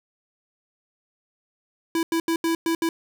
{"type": "tone bursts at uneven times", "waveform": "square", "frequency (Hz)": 330.3, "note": "E4", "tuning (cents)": 4, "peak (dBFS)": -21, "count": 6, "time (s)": [[1.95, 2.03], [2.12, 2.2], [2.28, 2.36], [2.44, 2.55], [2.66, 2.75], [2.82, 2.89]], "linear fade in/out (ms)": 2, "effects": ["9-bit"]}